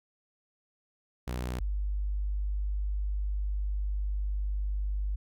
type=tone pair in turn; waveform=sawtooth / sine; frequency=61.74 / 49.98 Hz; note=B1 / G1; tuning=0 / +34 cents; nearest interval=major third; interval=366 cents; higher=first; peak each=-28 dBFS; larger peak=neither; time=1.27-1.6 / 1.6-5.16 s; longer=second; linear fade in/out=10 ms; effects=none